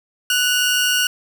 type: tone pair together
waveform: sawtooth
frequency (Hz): 1480 / 2821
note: F#6 / F7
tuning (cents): 0 / +17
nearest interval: major seventh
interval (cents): 1117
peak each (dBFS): -15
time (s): 0.3-1.07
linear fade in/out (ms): 2
effects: none